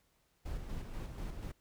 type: noise with tremolo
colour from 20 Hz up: brown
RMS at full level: -40 dBFS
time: 0.45-1.52 s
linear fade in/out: 10 ms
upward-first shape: square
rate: 4.1 Hz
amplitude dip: 40%
effects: pink hiss -74 dBFS RMS until 1.6 s